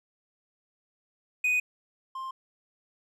triangle tone pair in turn, 2489 / 1053.8 Hz, D#7 / C6, 0 / +12 cents, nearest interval octave + minor third, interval 1488 cents, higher first, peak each -21 / -32 dBFS, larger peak first, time 1.44-1.6 / 2.15-2.31 s, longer neither, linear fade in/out 5 ms, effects none

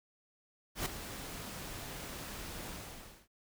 pink noise with ADSR envelope, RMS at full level -33 dBFS, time 0.75-3.28 s, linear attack 110 ms, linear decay 3 ms, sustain -11 dB, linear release 590 ms, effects none

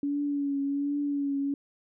sine tone with vibrato, 283.4 Hz, C#4, 38 cents sharp, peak -26 dBFS, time 0.03-1.54 s, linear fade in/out 2 ms, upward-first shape triangle, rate 1.3 Hz, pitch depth 37 cents each way, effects none

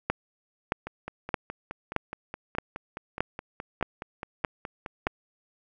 two click trains, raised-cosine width 0.5 ms, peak -9 / -20 dBFS, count 9 / 21, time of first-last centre 0.1-5.069 / 0.87-5.072 s, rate 1.61 / 4.76 Hz, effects none

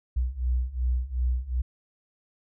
sine beating tone pair, 60.6 / 63.3 Hz, B1 / B1, -32 / +43 cents, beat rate 2.7 Hz, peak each -28 / -26 dBFS, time 0.16-1.62 s, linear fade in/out 10 ms, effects none

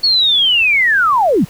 sine linear sweep, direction down, 4435 to 131.5 Hz, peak -9 dBFS, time 0.03-1.45 s, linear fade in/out 10 ms, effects pink hiss -40 dBFS RMS until 1.49 s

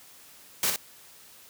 white noise with echo, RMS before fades -25 dBFS, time 0.63-0.7 s, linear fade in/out 2 ms, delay 61 ms, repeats 1, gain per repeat -5 dB, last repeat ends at 0.761 s, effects white hiss -52 dBFS RMS until 1.49 s + high-pass 80 Hz 12 dB/octave

